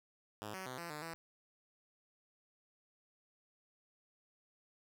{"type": "tone with pitch steps", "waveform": "5% pulse", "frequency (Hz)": [105.8, 188.6, 128, 170.4, 150.4, 165.1], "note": ["G#2", "F#3", "C3", "F3", "D3", "E3"], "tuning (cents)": [33, 33, -38, -42, 42, 3], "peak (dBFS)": -32, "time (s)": [0.42, 1.14], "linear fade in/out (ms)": 0, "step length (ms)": 120, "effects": []}